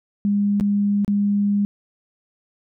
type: tone with dropouts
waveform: sine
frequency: 203.2 Hz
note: G#3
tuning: 38 cents flat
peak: -16 dBFS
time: 0.25-1.65 s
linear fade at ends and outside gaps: 0 ms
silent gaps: 0.599-0.609 / 1.047-1.079 s
effects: none